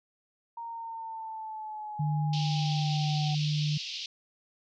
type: linear sweep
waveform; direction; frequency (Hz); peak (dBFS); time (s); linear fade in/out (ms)
sine; down; 932 to 754; -36; 0.57-3.35; 5
type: tone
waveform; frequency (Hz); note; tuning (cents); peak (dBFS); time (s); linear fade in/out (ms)
sine; 150.1; D3; +38; -26; 1.99-3.78; 10
type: band-pass noise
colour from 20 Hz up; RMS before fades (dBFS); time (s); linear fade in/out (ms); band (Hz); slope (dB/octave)
pink; -38; 2.33-4.06; 2; 2700 to 5400; 48
effects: none